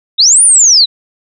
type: linear two-way sweep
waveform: sine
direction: up then down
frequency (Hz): 3555 to 9680 to 3798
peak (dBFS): -3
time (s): 0.18-0.86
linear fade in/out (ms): 20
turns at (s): 0.43
effects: none